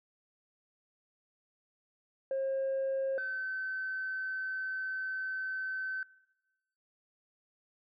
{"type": "tone pair in turn", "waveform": "sine", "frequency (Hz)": [537, 1531.6], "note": ["C5", "G6"], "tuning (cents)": [45, -41], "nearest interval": "octave + tritone", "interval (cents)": 1814, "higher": "second", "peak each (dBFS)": [-28, -33], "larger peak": "first", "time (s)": [[2.31, 3.18], [3.18, 6.03]], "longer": "second", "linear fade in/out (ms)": 2, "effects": ["noise-tail reverb RT60 0.9 s tail -21 dB re dry", "tanh soft clip ceiling -28 dBFS"]}